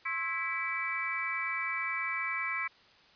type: harmonic tone with a mistuned harmonic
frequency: 329.6 Hz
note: E4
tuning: in tune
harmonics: 3 / 4 / 5 / 6 / 7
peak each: -39 / -40 / -43 / -37 / -34 dBFS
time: 0.05-2.68 s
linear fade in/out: 10 ms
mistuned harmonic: 3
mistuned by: +130 cents
effects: white hiss -60 dBFS RMS until 3.15 s + resampled to 11025 Hz